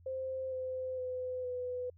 sine tone with pitch steps, 523.3 / 514.9 / 506.6 / 498.5 Hz, C5 / C5 / B4 / B4, 0 / -28 / +44 / +16 cents, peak -35 dBFS, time 0.06-1.9 s, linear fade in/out 5 ms, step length 460 ms, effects added 86 Hz sine -57 dBFS peak until 1.97 s

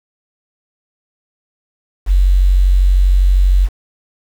sine tone with quantisation, 46.32 Hz, F#1, 3 cents sharp, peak -7 dBFS, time 2.06-3.69 s, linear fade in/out 50 ms, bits 6, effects none

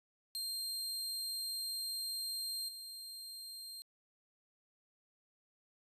sawtooth tone with level steps, 4185 Hz, C8, in tune, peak -35 / -43 dBFS, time 0.35-3.82 s, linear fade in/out 0 ms, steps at 2.68 s, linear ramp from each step 10 ms, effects resampled to 32000 Hz

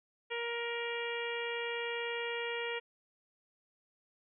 harmonic tone, 470.4 Hz, A#4, 16 cents sharp, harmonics 1 / 2 / 3 / 4 / 5 / 6 / 7, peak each -38 / -44 / -46 / -42 / -42 / -44 / -48 dBFS, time 0.3-2.8 s, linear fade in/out 20 ms, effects none

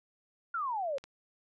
sine exponential sweep, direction down, 1433 to 523.3 Hz, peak -31 dBFS, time 0.54-0.98 s, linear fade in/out 5 ms
clicks, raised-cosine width 0.2 ms, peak -30 dBFS, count 2, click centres 0.983 / 1.04 s
effects none

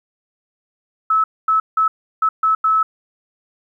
sine tone bursts at uneven times, 1300 Hz, E6, 24 cents flat, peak -12 dBFS, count 6, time 1.1-1.24 / 1.48-1.6 / 1.77-1.88 / 2.22-2.29 / 2.43-2.55 / 2.64-2.83 s, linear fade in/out 5 ms, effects 9-bit

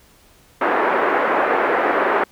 pink band-pass noise, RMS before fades -18 dBFS, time 0.61-2.24 s, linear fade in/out 5 ms, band 350 to 1800 Hz, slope 24 dB/octave, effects pink hiss -52 dBFS RMS until 2.31 s

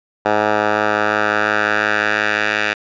10% pulse tone with band-pass filter sweep, 105.7 Hz, G#2, 31 cents sharp, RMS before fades -17 dBFS, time 0.25-2.74 s, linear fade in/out 10 ms, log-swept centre 940 to 2100 Hz, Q 2, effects resampled to 16000 Hz

